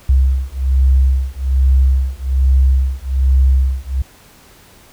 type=beating tone pair; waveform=sine; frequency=65.41 / 66.61 Hz; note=C2 / C2; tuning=0 / +32 cents; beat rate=1.2 Hz; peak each=-13 dBFS; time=0.09-4.02 s; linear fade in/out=5 ms; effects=pink hiss -45 dBFS RMS until 4.92 s